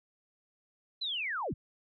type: linear sweep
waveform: sine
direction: down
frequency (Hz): 4114 to 46.25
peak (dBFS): -32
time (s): 1.01-1.54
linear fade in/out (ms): 10
effects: none